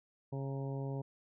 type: harmonic tone with a mistuned harmonic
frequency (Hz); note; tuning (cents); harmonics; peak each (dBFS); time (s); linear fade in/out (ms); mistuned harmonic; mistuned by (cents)
136.9; C#3; -21; 1 / 2 / 3 / 4 / 5 / 6 / 7; -37 / -45 / -45 / -48 / -53 / -55 / -54; 0.32-1.02; 10; 7; -45
effects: none